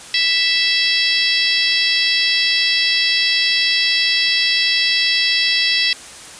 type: harmonic tone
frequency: 659.3 Hz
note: E5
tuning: in tune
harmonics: 3 / 4 / 5 / 6 / 7 / 8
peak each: -21 / -21 / -21 / -21 / -21 / -21 dBFS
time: 0.14-5.93 s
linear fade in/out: 2 ms
effects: white hiss -36 dBFS RMS until 6.39 s + resampled to 22050 Hz